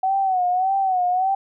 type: tone with vibrato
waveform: sine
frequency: 749 Hz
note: F#5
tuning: 21 cents sharp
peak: -17 dBFS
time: 0.03-1.35 s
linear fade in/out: 5 ms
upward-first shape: sine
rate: 1.7 Hz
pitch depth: 79 cents each way
effects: none